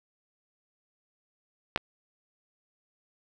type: clicks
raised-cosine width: 0.3 ms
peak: -6 / -30 dBFS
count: 2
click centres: 1.761 / 1.776 s
effects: none